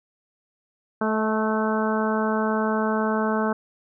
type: harmonic tone with a mistuned harmonic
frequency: 218 Hz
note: A3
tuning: 16 cents flat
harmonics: 1 / 2 / 3 / 4 / 5 / 6 / 7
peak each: -24 / -27 / -29 / -30 / -31 / -32 / -32 dBFS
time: 1.01-3.53 s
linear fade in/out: 5 ms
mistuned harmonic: 3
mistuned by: -16 cents
effects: none